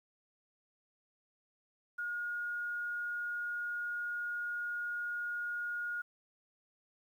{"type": "tone", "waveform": "sine", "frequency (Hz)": 1433, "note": "F6", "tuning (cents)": 44, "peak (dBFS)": -35, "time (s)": [1.98, 6.02], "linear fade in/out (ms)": 10, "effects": ["11-bit"]}